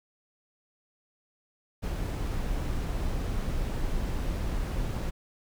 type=noise; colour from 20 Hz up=brown; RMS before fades=-30 dBFS; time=1.82-5.11 s; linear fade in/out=20 ms; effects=none